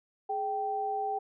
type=tone pair together; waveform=sine; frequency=420 / 779.7 Hz; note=G#4 / G5; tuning=+19 / -10 cents; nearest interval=major seventh; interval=1071 cents; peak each=-36 / -30 dBFS; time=0.29-1.19 s; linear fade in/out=10 ms; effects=none